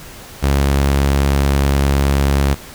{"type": "tone", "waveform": "sawtooth", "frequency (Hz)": 69.5, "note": "C#2", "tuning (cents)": 5, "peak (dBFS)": -8, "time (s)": [0.42, 2.55], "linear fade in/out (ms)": 20, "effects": ["pink hiss -36 dBFS RMS until 2.74 s"]}